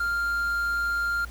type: tone with quantisation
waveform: triangle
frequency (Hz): 1397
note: F6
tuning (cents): 0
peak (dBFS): -22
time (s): 0-1.25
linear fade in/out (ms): 5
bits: 8
effects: added 59 Hz sine -38 dBFS peak until 1.3 s + pink hiss -49 dBFS RMS until 1.3 s